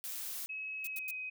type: noise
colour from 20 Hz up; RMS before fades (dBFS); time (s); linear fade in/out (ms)
blue; -41; 0.04-0.46; 0
type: tone with pitch glide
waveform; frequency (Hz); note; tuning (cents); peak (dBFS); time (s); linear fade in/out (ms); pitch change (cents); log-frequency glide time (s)
sine; 2566 to 2520; E7 to D#7; -47 to +21; -38; 0.49-1.3; 10; -32; 0.86-1.08
type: noise bursts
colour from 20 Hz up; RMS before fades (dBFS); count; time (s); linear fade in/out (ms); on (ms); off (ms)
violet; -41; 3; 0.84-1.111; 5; 33; 86
effects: none

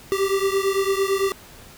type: beating tone pair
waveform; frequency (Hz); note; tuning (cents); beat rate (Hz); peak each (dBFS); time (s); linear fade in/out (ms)
square; 387.3 / 396.2; G4 / G4; -21 / +18; 8.9; -22 / -24; 0.12-1.32; 0
effects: pink hiss -45 dBFS RMS until 1.77 s

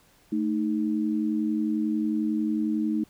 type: tone pair together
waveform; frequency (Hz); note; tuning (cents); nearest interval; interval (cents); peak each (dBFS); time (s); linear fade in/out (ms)
sine; 220 / 311.1; A3 / D#4; 0 / 0; tritone; 600; -26; 0.32-3.04; 5
effects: pink hiss -60 dBFS RMS until 3.09 s

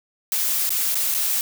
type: noise with dropouts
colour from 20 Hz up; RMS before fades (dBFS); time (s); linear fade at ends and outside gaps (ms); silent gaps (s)
blue; -22; 0.32-1.41; 1; 0.693-0.704 / 0.945-0.953 / 1.142-1.147
effects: none

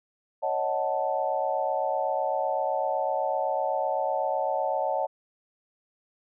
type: chord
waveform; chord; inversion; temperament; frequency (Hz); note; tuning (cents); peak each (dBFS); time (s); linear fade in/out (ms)
sine; D# half-diminished seventh; third; equal; 554.4 / 622.3 / 740 / 880; C#5 / D#5 / F#5 / A5; 0 / 0 / 0 / 0; -30; 0.42-5.07; 20
effects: none

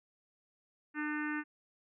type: harmonic tone with a mistuned harmonic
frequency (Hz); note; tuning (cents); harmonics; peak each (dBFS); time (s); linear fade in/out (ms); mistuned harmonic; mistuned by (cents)
300; D4; +37; 1 / 3 / 4 / 5 / 6 / 7 / 8 / 9; -36 / -47 / -46 / -41 / -41 / -48 / -52 / -52; 0.94-1.44; 50; 8; +28
effects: none

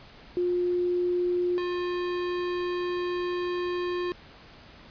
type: tone pair in turn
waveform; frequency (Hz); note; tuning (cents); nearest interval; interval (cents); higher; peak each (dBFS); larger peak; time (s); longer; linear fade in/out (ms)
sine / square; 355.3 / 355.3; F4 / F4; +30 / +30; unison; 0; neither; -23 / -28; first; 0.37-1.58 / 1.58-4.12; second; 0
effects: pink hiss -50 dBFS RMS until 4.9 s + resampled to 11025 Hz

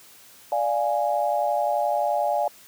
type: chord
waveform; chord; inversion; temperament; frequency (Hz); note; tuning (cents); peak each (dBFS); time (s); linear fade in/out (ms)
sine; D diminished; none; equal; 587.3 / 698.5 / 830.6; D5 / F5 / Ab5; 0 / 0 / 0; -25; 0.52-2.48; 2
effects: white hiss -50 dBFS RMS until 2.67 s + high-pass 80 Hz 12 dB/octave

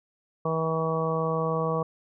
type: harmonic tone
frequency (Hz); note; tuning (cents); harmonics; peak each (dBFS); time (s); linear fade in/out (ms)
161.2; E3; -38; 1 / 2 / 3 / 4 / 5 / 6 / 7; -29 / -39 / -28 / -33 / -38 / -37 / -31; 0.45-1.83; 5
effects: none

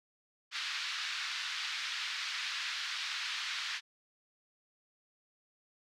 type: band-pass noise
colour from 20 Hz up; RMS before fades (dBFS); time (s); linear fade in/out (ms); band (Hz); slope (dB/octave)
white; -38; 0.51-3.81; 50; 1300 to 4500; 24
effects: none

